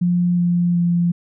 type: tone with pitch steps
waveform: sine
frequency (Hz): 176.2 / 174.58 / 172.97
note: F3 / F3 / F3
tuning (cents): +16 / 0 / -16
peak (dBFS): -14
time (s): 0.01-1.12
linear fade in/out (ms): 10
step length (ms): 370
effects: none